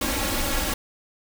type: noise with comb filter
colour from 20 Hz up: pink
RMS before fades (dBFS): -25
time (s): 0.01-0.74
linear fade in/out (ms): 5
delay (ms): 3.6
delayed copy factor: +1
effects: none